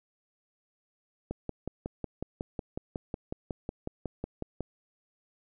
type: click train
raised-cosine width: 2 ms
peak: -20 dBFS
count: 19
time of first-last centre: 1.31-4.607 s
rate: 5.46 Hz
effects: none